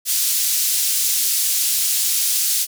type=band-pass noise; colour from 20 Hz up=white; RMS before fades=-19 dBFS; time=0.05-2.67 s; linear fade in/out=50 ms; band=4200 to 15000 Hz; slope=12 dB/octave; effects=none